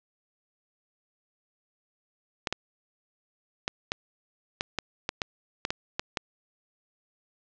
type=clicks; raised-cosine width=0.2 ms; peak=-10 dBFS; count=12; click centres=2.472 / 2.526 / 3.679 / 3.919 / 4.609 / 4.787 / 5.091 / 5.218 / 5.651 / 5.705 / 5.995 / 6.172 s; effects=low-pass 6000 Hz 12 dB/octave